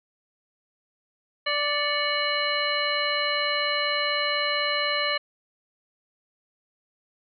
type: harmonic tone with a mistuned harmonic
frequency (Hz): 586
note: D5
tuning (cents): -4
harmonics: 1 / 2 / 3 / 4 / 5 / 7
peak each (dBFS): -30 / -30 / -30 / -30 / -30 / -30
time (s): 1.46-5.18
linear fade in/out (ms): 10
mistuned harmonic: 4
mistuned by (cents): -88
effects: none